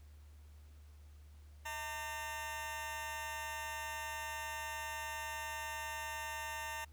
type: tone with amplitude modulation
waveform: 20% pulse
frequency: 910 Hz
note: A#5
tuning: 42 cents flat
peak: -32 dBFS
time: 1.65-6.85 s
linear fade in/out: 10 ms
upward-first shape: sine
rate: 270 Hz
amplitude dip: 80%
effects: added 74 Hz sine -54 dBFS peak until 6.92 s + pink hiss -70 dBFS RMS until 6.92 s